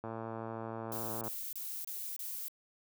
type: click train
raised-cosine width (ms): 1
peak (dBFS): -27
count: 141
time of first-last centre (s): 0.04-1.279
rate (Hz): 113
type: noise bursts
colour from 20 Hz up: violet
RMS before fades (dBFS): -41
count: 5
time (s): 0.92-2.482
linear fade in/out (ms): 0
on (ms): 290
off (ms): 28
effects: high-pass 60 Hz 12 dB/octave